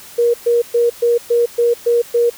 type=tone bursts; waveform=sine; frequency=473.8 Hz; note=A#4; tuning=28 cents sharp; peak=-10 dBFS; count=8; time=0.18-2.3 s; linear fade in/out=10 ms; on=160 ms; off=120 ms; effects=white hiss -38 dBFS RMS until 2.37 s